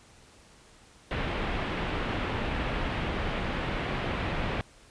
pink low-pass noise, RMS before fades -31 dBFS, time 1.11-4.61 s, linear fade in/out 0 ms, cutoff 3100 Hz, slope 24 dB/octave, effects pink hiss -56 dBFS RMS until 4.9 s + resampled to 22050 Hz

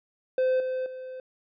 triangle tone with level steps, 515 Hz, C5, 28 cents flat, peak -19 / -25 / -34 dBFS, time 0.38-1.2 s, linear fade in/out 2 ms, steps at 0.6 / 0.86 s, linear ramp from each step 2 ms, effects resampled to 11025 Hz

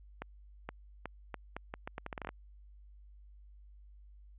accelerating click train, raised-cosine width 0.5 ms, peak -24 dBFS, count 15, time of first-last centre 0.22-2.29 s, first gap 470 ms, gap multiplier 0.78, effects added 50 Hz sine -53 dBFS peak until 4.38 s + resampled to 8000 Hz

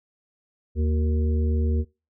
harmonic tone with a mistuned harmonic, 77.8 Hz, D#2, in tune, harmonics 1 / 3 / 5 / 6, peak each -20 / -30 / -34 / -36 dBFS, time 0.75-1.85 s, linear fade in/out 50 ms, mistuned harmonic 5, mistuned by -62 cents, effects noise-tail reverb RT60 0.3 s tail -25 dB re dry

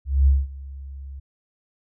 sine tone with ADSR envelope, 68.3 Hz, C#2, 25 cents flat, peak -11 dBFS, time 0.05-1.2 s, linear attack 220 ms, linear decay 200 ms, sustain -22 dB, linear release 11 ms, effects none

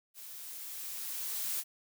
blue noise with level ramp, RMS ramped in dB -48 to -34 dBFS, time 0.14-1.64 s, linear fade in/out 50 ms, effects none

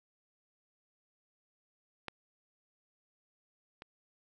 clicks, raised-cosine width 0.3 ms, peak -22 / -30 dBFS, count 2, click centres 2.083 / 3.821 s, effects none

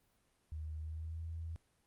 sine tone with pitch glide, 77.78 to 81.84 Hz, D#2 to E2, 0 to -12 cents, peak -40 dBFS, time 0.52-1.56 s, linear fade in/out 0 ms, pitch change +88 cents, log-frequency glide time 0.78-1.23 s, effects pink hiss -75 dBFS RMS until 1.86 s + Opus 32 kbps

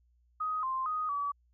sine tone with pitch steps, 1254 / 1048 / 1247 / 1144 Hz, D#6 / C6 / D#6 / D6, +13 / +2 / +3 / -46 cents, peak -30 dBFS, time 0.4-1.32 s, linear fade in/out 10 ms, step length 230 ms, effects added 60 Hz sine -65 dBFS peak until 1.53 s

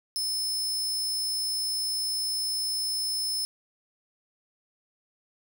sawtooth tone with amplitude modulation, 5240 Hz, E8, 11 cents flat, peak -23 dBFS, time 0.16-3.45 s, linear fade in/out 0 ms, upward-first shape sine, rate 200 Hz, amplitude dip 35%, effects none

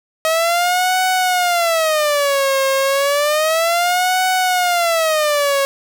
sawtooth tone with vibrato, 633 Hz, D#5, 30 cents sharp, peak -10 dBFS, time 0.25-5.65 s, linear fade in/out 0 ms, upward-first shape sine, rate 0.31 Hz, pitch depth 280 cents each way, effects none

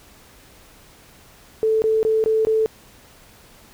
sine tone bursts, 440 Hz, A4, in tune, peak -15 dBFS, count 5, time 1.63-2.66 s, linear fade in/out 0 ms, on 190 ms, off 20 ms, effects pink hiss -49 dBFS RMS until 3.73 s

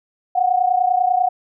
sine tone pair together, 722.9 / 753 Hz, F#5 / F#5, -40 / +30 cents, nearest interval minor second, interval 70 cents, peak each -16 / -18 dBFS, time 0.35-1.29 s, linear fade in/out 10 ms, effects none

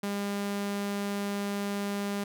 sawtooth tone, 201.7 Hz, G3, 50 cents sharp, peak -26 dBFS, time 0.03-2.24 s, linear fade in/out 5 ms, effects none

